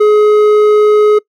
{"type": "tone with hard clipping", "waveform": "sine", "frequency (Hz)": 421.8, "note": "G#4", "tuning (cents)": 27, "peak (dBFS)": -6, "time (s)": [0, 1.19], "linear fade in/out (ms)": 10, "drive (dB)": 6, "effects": ["noise-tail reverb RT60 0.1 s tail -23 dB re dry"]}